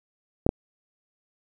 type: clicks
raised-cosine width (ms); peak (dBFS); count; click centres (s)
2; -6; 2; 0.465 / 0.491
effects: 8-bit